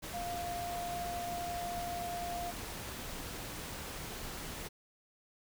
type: tone in noise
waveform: sine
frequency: 699 Hz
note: F5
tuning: 1 cent sharp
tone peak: -37 dBFS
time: 0.13-2.52 s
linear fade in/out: 20 ms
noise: pink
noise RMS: -43 dBFS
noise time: 0.02-4.69 s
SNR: +3 dB
effects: none